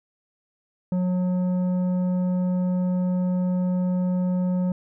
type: tone with tanh clipping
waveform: sine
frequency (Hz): 181.5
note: F#3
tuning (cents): -33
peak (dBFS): -22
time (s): 0.92-4.72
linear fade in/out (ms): 2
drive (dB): 9
effects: none